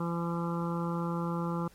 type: harmonic tone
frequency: 170 Hz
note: F3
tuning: 46 cents flat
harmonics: 1 / 2 / 3 / 5 / 6 / 7 / 8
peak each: -31 / -38 / -40 / -42 / -42 / -41 / -45 dBFS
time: 0-1.68 s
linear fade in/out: 5 ms
effects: pink hiss -60 dBFS RMS until 1.74 s + MP3 64 kbps